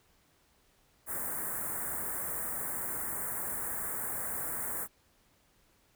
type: band-stop noise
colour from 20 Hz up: white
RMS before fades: -36 dBFS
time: 1.06-4.88 s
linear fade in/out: 50 ms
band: 1900 to 8100 Hz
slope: 48 dB/octave
effects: pink hiss -68 dBFS RMS until 5.95 s